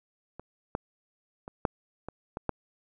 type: clicks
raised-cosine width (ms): 1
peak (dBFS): -27 / -15 / -26 / -10 / -23 / -20 / -13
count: 7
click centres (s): 0.396 / 0.751 / 1.479 / 1.652 / 2.086 / 2.371 / 2.493
effects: none